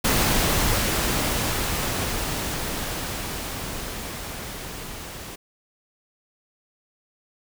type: noise with level ramp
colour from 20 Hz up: pink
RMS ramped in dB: -20 to -37 dBFS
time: 0.04-5.36 s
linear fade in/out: 10 ms
effects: none